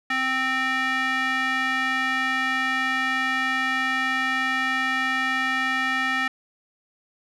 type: tone with band-pass filter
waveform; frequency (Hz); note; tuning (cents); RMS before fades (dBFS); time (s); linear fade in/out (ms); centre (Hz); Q
square; 261.6; C4; 0; -24; 0.1-6.28; 5; 1900; 2.6
effects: none